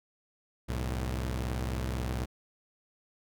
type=tone pair together; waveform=sawtooth; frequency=64 / 109.47 Hz; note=C2 / A2; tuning=-38 / -8 cents; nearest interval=major sixth; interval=930 cents; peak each=-28 / -33 dBFS; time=0.68-2.26 s; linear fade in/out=20 ms; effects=none